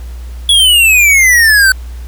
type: exponential sweep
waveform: square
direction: down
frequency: 3400 to 1511 Hz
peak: -5 dBFS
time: 0.49-1.72 s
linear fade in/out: 2 ms
effects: added 60 Hz sine -22 dBFS peak until 2.07 s + pink hiss -41 dBFS RMS until 2.07 s